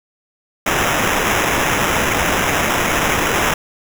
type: noise with sample-and-hold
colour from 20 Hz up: violet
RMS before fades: -17 dBFS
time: 0.66-3.54 s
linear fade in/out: 5 ms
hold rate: 4410 Hz
effects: none